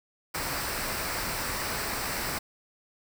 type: noise with comb filter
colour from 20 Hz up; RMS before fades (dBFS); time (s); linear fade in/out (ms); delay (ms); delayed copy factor
pink; -32; 0.34-2.39; 10; 0.3; -0.5
effects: none